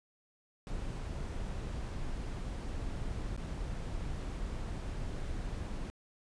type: noise with dropouts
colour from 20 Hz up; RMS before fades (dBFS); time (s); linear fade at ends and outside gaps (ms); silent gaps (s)
brown; -38; 0.67-5.9; 0; 3.364-3.376
effects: resampled to 22050 Hz